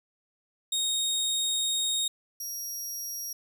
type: tone pair in turn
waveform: 25% pulse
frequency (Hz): 3729 / 5660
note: A#7 / F8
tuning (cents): 0 / +22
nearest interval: perfect fifth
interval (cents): 722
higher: second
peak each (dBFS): -22 / -29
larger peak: first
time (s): 0.72-2.08 / 2.4-3.33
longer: first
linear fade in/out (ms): 5
effects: none